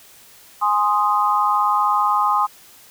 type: chord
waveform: sine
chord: Ab major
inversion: none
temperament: equal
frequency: 830.6 / 1046.5 / 1244.5 Hz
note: Ab5 / C6 / Eb6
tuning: 0 / 0 / 0 cents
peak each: -20 / -19 / -19 dBFS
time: 0.61-2.47 s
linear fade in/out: 20 ms
effects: white hiss -47 dBFS RMS until 2.9 s